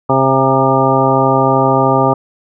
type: harmonic tone with a mistuned harmonic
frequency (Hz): 133.3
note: C3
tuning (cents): +33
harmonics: 1 / 2 / 3 / 4 / 5 / 6 / 7 / 9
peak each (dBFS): -17 / -17 / -17 / -17 / -17 / -17 / -17 / -17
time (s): 0.09-2.14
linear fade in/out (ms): 10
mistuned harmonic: 6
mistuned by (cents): +22
effects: none

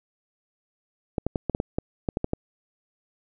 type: clicks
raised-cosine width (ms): 2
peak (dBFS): -11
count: 11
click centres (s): 1.182 / 1.266 / 1.358 / 1.497 / 1.549 / 1.601 / 1.785 / 2.088 / 2.171 / 2.244 / 2.334
effects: none

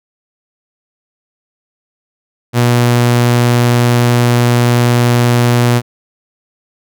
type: tone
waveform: sawtooth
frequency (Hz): 120.7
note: B2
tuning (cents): -39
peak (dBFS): -4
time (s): 2.53-5.82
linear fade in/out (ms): 50
effects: none

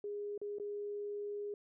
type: tone with dropouts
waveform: sine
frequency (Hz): 411.1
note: G#4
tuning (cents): -18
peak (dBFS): -38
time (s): 0.04-1.54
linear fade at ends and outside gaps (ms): 2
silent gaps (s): 0.378-0.415 / 0.585-0.598
effects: none

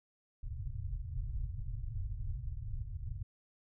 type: low-pass noise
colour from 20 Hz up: pink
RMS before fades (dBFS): -39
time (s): 0.43-3.23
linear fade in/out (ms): 5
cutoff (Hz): 130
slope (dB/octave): 96
effects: none

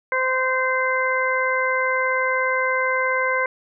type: harmonic tone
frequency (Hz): 517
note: C5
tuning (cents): -21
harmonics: 1 / 2 / 3 / 4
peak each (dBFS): -24 / -24 / -24 / -24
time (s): 0.12-3.46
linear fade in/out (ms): 2
effects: none

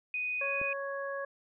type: tone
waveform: sine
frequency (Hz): 2489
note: D#7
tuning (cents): 0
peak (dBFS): -31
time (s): 0.14-0.73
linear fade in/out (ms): 2
type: harmonic tone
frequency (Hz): 554.4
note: C#5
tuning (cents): 0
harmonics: 1 / 2 / 3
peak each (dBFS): -36 / -41 / -40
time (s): 0.41-1.25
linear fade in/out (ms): 5
type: click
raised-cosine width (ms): 2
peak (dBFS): -30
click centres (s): 0.615
effects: none

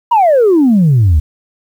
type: exponential sweep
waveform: sine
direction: down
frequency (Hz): 987.8 to 70.5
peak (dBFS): -4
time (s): 0.11-1.2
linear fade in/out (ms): 10
effects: tanh soft clip ceiling -3 dBFS + 7-bit

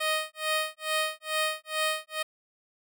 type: tone with tremolo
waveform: 10% pulse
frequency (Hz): 623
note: D#5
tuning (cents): +2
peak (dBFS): -16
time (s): 0-2.23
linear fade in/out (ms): 10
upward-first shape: sine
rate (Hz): 2.3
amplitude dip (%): 100
effects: none

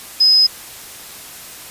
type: tone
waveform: sine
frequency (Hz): 5060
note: D#8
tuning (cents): +28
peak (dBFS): -8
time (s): 0.2-0.47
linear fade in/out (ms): 10
effects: white hiss -35 dBFS RMS until 1.7 s + resampled to 32000 Hz

